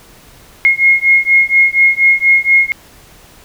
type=beating tone pair; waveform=sine; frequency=2151 / 2155.2 Hz; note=C7 / C#7; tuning=+47 / -49 cents; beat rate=4.2 Hz; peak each=-10 dBFS; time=0.65-2.72 s; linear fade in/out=0 ms; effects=pink hiss -42 dBFS RMS until 3.44 s